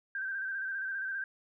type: tone with vibrato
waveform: sine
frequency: 1568 Hz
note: G6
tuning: in tune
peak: -33 dBFS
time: 0.15-1.24 s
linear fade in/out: 2 ms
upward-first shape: square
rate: 15 Hz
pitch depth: 37 cents each way
effects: none